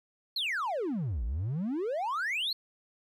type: exponential two-way sweep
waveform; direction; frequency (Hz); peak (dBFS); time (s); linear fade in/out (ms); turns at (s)
triangle; down then up; 4395 to 52 to 4395; -27; 0.36-2.53; 5; 1.24
effects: tanh soft clip ceiling -23 dBFS